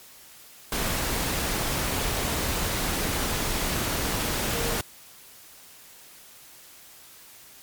sine tone in noise, 466.3 Hz, A#4, 1 cent sharp, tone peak -33 dBFS, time 4.53-4.76 s, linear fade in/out 2 ms, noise pink, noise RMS -27 dBFS, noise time 0.72-4.81 s, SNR -9 dB, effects white hiss -49 dBFS RMS until 7.62 s + MP3 96 kbps

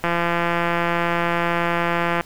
click train, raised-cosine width 0.5 ms, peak -6 dBFS, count 372, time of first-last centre 0.04-2.21 s, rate 171 Hz, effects pink hiss -46 dBFS RMS until 2.25 s

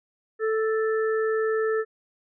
harmonic tone, 440 Hz, A4, in tune, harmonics 1 / 3 / 4, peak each -22 / -33 / -33 dBFS, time 0.39-1.85 s, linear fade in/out 50 ms, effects none

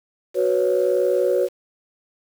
sine chord, F# suspended fourth, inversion none, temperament equal, 370 / 493.9 / 554.4 Hz, F#4 / B4 / C#5, 0 / 0 / 0 cents, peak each -20 dBFS, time 0.34-1.49 s, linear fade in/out 50 ms, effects tanh soft clip ceiling -9 dBFS + 7-bit

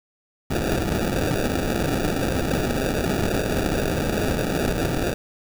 white noise with sample-and-hold, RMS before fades -23 dBFS, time 0.5-5.14 s, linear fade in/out 10 ms, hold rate 1050 Hz, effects none

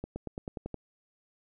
accelerating click train, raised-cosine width 2 ms, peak -23 dBFS, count 8, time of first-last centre 0.04-0.743 s, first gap 120 ms, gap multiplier 0.94, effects none

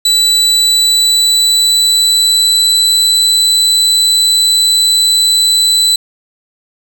35% pulse tone with pitch glide, 3962 to 3990 Hz, B7 to B7, +5 to +17 cents, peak -6 dBFS, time 0.05-5.96 s, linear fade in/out 5 ms, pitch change +12 cents, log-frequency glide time 0.31-3.45 s, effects none

